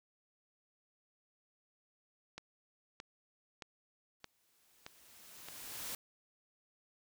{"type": "click train", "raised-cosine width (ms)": 0.2, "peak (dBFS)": -28, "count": 6, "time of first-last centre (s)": [2.38, 5.486], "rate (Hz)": 1.61}
{"type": "noise with exponential growth", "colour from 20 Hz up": "white", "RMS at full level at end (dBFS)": -41, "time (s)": [4.2, 5.95], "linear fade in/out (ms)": 2, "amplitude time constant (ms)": 380}
{"effects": []}